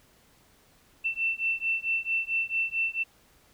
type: beating tone pair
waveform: sine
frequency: 2679 / 2683.5 Hz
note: E7 / E7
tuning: +27 / +30 cents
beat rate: 4.5 Hz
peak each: -29 dBFS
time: 1.04-3.04 s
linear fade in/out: 20 ms
effects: pink hiss -61 dBFS RMS until 3.53 s